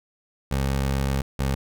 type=tone pair in turn; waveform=20% pulse; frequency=67.8 / 67.5 Hz; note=C#2 / C#2; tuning=-38 / -45 cents; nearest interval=unison; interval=7 cents; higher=first; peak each=-17 dBFS; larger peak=neither; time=0.51-1.22 / 1.39-1.55 s; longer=first; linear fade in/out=5 ms; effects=none